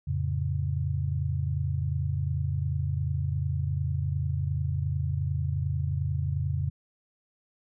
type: chord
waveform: sine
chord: F augmented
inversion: none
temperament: equal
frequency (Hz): 87.31 / 110 / 138.59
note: F2 / A2 / C#3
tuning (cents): 0 / 0 / 0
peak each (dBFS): -29 / -34 / -29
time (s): 0.07-6.7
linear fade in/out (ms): 10
effects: none